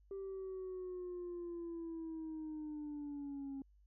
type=linear sweep; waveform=sine; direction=down; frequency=392 to 271.2 Hz; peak=-40 dBFS; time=0.11-3.62 s; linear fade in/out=2 ms; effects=tanh soft clip ceiling -40 dBFS + added 50 Hz sine -64 dBFS peak until 3.86 s